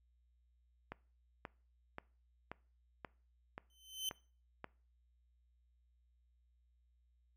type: click train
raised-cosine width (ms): 0.5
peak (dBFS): -29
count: 8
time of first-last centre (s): 0.92-4.643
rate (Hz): 1.88
type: tone with exponential growth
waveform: sawtooth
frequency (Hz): 3065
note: G7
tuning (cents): -40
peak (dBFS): -32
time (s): 3.7-4.09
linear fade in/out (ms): 1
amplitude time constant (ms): 83
effects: noise-tail reverb RT60 0.4 s tail -22 dB re dry + added 60 Hz sine -70 dBFS peak until 7.36 s